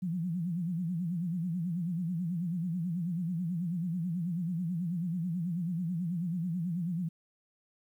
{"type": "tone with vibrato", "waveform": "sine", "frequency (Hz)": 173, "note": "F3", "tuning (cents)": -16, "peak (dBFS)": -30, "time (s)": [0.02, 7.09], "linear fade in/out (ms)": 10, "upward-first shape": "sine", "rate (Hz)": 9.2, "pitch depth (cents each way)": 130, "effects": ["11-bit"]}